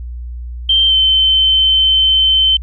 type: tone with pitch glide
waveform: sine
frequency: 3136 to 3082 Hz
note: G7 to G7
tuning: 0 to -30 cents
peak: -8 dBFS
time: 0.69-2.57 s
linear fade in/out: 5 ms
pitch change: -30 cents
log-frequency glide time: 0.88-0.93 s
effects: added 60 Hz sine -23 dBFS peak until 2.62 s